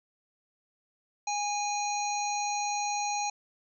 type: harmonic tone with a mistuned harmonic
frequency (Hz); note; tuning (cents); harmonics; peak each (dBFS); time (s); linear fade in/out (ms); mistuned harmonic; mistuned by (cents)
822; G#5; -18; 1 / 3 / 5 / 7 / 8; -30 / -38 / -40 / -42 / -36; 1.27-3.3; 5; 7; +15
effects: none